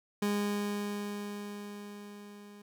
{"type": "tone with level ramp", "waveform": "30% pulse", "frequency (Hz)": 205.2, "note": "G#3", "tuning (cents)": -21, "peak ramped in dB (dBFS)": [-25, -47], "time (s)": [0.22, 2.62], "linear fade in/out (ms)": 5, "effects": []}